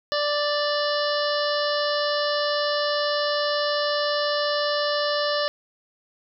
harmonic tone, 587.3 Hz, D5, in tune, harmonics 1 / 2 / 3 / 5 / 6 / 7 / 8 / 9, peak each -24 / -29 / -30 / -33 / -36 / -33 / -34 / -33 dBFS, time 0.12-5.48 s, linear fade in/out 0 ms, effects none

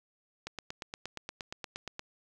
click train, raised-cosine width 0.2 ms, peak -21 dBFS, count 14, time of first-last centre 0.47-1.994 s, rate 8.53 Hz, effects none

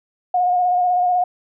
sine tone with vibrato, 720 Hz, F#5, 47 cents flat, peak -14 dBFS, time 0.34-1.24 s, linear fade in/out 5 ms, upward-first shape square, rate 16 Hz, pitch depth 20 cents each way, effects none

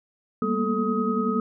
sine tone cluster, 197.5 / 229.4 / 239.8 / 437 / 1261 Hz, G3 / A#3 / A#3 / A4 / D#6, +13 / -28 / +49 / -12 / +23 cents, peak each -28 dBFS, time 0.42-1.4 s, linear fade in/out 2 ms, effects none

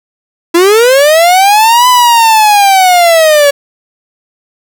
45% pulse linear two-way sweep, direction up then down, 329.6 to 1007 to 560 Hz, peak -3 dBFS, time 0.54-3.51 s, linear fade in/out 10 ms, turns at 1.88 s, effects none

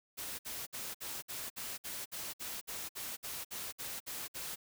white noise bursts, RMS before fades -42 dBFS, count 16, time 0.17-4.56 s, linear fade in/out 20 ms, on 220 ms, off 58 ms, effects none

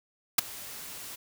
white noise with ADSR envelope, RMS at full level -18 dBFS, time 0.38-1.16 s, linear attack 7 ms, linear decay 10 ms, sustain -24 dB, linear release 11 ms, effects none

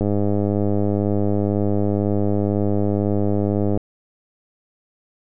click train, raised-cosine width 2 ms, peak -8 dBFS, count 385, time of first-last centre 0.01-3.775 s, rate 102 Hz, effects none

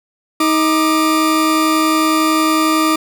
40% pulse tone pair together, 315.5 / 1191 Hz, D#4 / D6, +24 / +24 cents, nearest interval octave + major seventh, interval 2300 cents, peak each -13 / -15 dBFS, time 0.4-2.96 s, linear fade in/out 5 ms, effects none

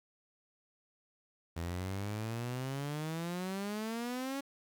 sawtooth exponential sweep, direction up, 82.41 to 280 Hz, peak -32 dBFS, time 1.56-4.41 s, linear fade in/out 10 ms, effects 10-bit

